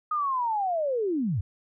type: linear sweep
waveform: sine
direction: down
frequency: 1252 to 80 Hz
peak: -24 dBFS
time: 0.11-1.41 s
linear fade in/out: 5 ms
effects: none